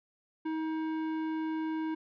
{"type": "tone with tanh clipping", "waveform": "sine", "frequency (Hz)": 317.1, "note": "D#4", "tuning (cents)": 33, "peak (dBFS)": -33, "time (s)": [0.45, 1.95], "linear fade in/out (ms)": 10, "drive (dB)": 14, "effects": []}